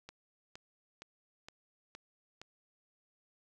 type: click train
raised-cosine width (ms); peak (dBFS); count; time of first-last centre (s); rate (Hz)
0.2; -30; 6; 0.09-2.416; 2.15
effects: 11-bit